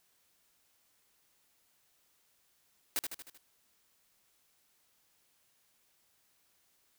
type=noise with echo; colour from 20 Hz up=white; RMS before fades=-32 dBFS; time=2.96-2.99 s; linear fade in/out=0 ms; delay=77 ms; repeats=5; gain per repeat=-5 dB; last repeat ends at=3.375 s; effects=white hiss -72 dBFS RMS until 6.98 s